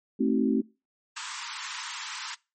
sine chord, A diminished seventh, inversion none, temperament just, 220 / 264 / 316.8 / 380.2 Hz, A3 / C4 / Eb4 / Gb4, 0 / +16 / +31 / +47 cents, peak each -26 / -25 / -30 / -30 dBFS, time 0.19-0.62 s, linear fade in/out 20 ms
pink high-pass noise, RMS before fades -36 dBFS, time 1.16-2.35 s, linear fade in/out 10 ms, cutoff 890 Hz, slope 96 dB/octave
effects noise-tail reverb RT60 0.3 s tail -24 dB re dry + MP3 32 kbps

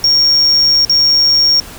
triangle tone with dropouts, 5550 Hz, F8, 12 cents flat, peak -6 dBFS, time 0.04-1.6 s, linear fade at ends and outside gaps 1 ms, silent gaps 0.85-0.896 s, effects pink hiss -32 dBFS RMS until 1.78 s

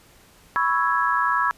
sine chord, C# minor seventh, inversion third, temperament equal, 987.8 / 1108.7 / 1318.5 / 1661.2 Hz, B5 / C#6 / E6 / G#6, 0 / 0 / 0 / 0 cents, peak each -24 dBFS, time 0.56-1.51 s, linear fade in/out 0 ms, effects pink hiss -53 dBFS RMS until 1.57 s + resampled to 32000 Hz

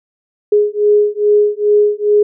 sine beating tone pair, 415.3 / 417.7 Hz, G#4 / G#4, 0 / +10 cents, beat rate 2.4 Hz, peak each -12 dBFS, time 0.52-2.23 s, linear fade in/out 5 ms, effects none

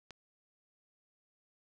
click, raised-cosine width 0.2 ms, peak -30 dBFS, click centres 0.107 s, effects none

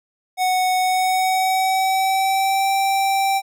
square tone with pitch glide, 740 to 780.4 Hz, F#5 to G5, 0 to -8 cents, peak -17 dBFS, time 0.37-3.42 s, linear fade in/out 50 ms, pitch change +92 cents, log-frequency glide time 0.79-2.71 s, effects none

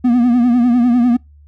triangle tone with vibrato, 242.3 Hz, B3, 33 cents flat, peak -7 dBFS, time 0.04-1.17 s, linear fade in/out 10 ms, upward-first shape triangle, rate 10 Hz, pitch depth 86 cents each way, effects noise-tail reverb RT60 0.2 s tail -25 dB re dry + added 73 Hz sine -41 dBFS peak until 1.47 s

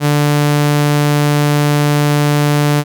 sawtooth tone, 146.83 Hz, D3, in tune, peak -6 dBFS, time 0-2.84 s, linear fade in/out 50 ms, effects none

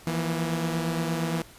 sawtooth tone cluster, 164.4 / 173 / 237.4 Hz, E3 / F3 / A#3, -4 / -16 / +32 cents, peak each -23 / -31 / -30 dBFS, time 0.07-1.42 s, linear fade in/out 2 ms, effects pink hiss -50 dBFS RMS until 1.58 s + resampled to 32000 Hz

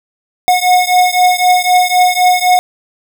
square beating tone pair, 725 / 728.9 Hz, F#5 / F#5, -35 / -26 cents, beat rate 3.9 Hz, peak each -11 / -12 dBFS, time 0.48-2.59 s, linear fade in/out 0 ms, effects none

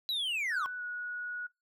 triangle linear sweep, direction down, 4011 to 1046.5 Hz, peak -29 dBFS, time 0.09-0.66 s, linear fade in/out 0 ms
sine tone with pitch glide, 1485 to 1459.5 Hz, F#6 to F#6, +6 to -24 cents, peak -36 dBFS, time 0.51-1.47 s, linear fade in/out 10 ms, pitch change -30 cents, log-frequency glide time 0.76-0.82 s
effects noise-tail reverb RT60 0.2 s tail -22 dB re dry

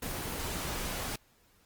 pink noise, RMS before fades -36 dBFS, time 0.02-1.16 s, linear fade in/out 5 ms, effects pink hiss -66 dBFS RMS until 1.65 s + Opus 24 kbps

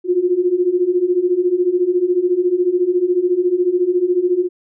sine beating tone pair, 349.2 / 363.2 Hz, F4 / F#4, 0 / -32 cents, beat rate 14 Hz, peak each -18 / -15 dBFS, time 0.04-4.49 s, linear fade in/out 50 ms, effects none

